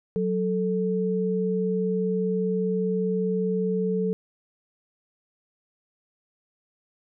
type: tone pair together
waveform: sine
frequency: 185 / 440 Hz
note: F#3 / A4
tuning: 0 / 0 cents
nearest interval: octave + minor third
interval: 1500 cents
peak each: -25 dBFS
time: 0.16-4.13 s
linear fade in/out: 0 ms
effects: none